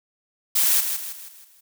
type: noise with echo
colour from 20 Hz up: blue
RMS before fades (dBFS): -19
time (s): 0.55-0.81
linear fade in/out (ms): 10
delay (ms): 160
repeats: 5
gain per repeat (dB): -7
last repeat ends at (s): 1.61
effects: none